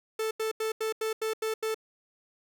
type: tone bursts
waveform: 45% pulse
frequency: 440 Hz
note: A4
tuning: in tune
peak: -28 dBFS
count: 8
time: 0.19-1.745 s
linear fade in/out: 5 ms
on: 120 ms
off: 85 ms
effects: none